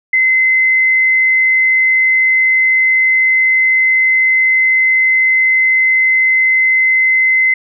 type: tone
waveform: sine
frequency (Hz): 2054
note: C7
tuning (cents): -33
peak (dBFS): -8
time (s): 0.13-7.54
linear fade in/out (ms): 5
effects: none